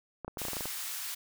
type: clicks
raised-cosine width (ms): 1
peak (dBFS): -24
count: 10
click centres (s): 0.247 / 0.28 / 0.372 / 0.417 / 0.452 / 0.484 / 0.533 / 0.568 / 0.608 / 0.656
type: high-pass noise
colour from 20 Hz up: white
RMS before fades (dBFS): -38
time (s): 0.38-1.15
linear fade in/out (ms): 10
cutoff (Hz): 1100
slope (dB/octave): 12
effects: none